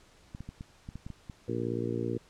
clicks, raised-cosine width 5 ms, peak -28 dBFS, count 9, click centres 0.349 / 0.406 / 0.49 / 0.609 / 0.889 / 0.956 / 1.065 / 1.103 / 1.298 s
harmonic tone, 58.27 Hz, A#1, in tune, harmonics 2 / 3 / 4 / 5 / 6 / 7 / 8, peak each -36 / -42 / -37 / -38 / -36 / -38 / -38 dBFS, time 1.48-2.18 s, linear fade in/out 5 ms
effects pink hiss -60 dBFS RMS until 2.29 s + low-pass 8000 Hz 12 dB/octave

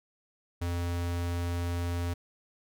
square tone, 86.7 Hz, F2, 12 cents flat, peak -30 dBFS, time 0.61-2.14 s, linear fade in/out 10 ms, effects none

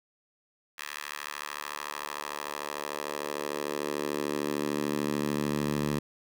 10% pulse tone with high-pass filter sweep, 73.42 Hz, D2, in tune, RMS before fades -33 dBFS, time 0.78-5.99 s, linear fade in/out 5 ms, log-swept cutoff 1700 to 150 Hz, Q 1.3, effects none

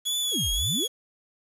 sawtooth tone with vibrato, 3365 Hz, G#7, 22 cents sharp, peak -22 dBFS, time 0.05-0.88 s, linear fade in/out 20 ms, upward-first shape sine, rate 1.9 Hz, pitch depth 58 cents each way
sine exponential two-way sweep, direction down then up, 570 to 37.54 to 570 Hz, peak -28 dBFS, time 0.31-0.88 s, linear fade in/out 50 ms, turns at 0.53 s
effects resampled to 32000 Hz + 8-bit

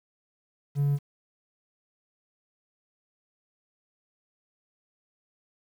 triangle tone, 142.4 Hz, C#3, 47 cents sharp, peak -19 dBFS, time 0.75-0.99 s, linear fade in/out 50 ms, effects tanh soft clip ceiling -15 dBFS + 9-bit

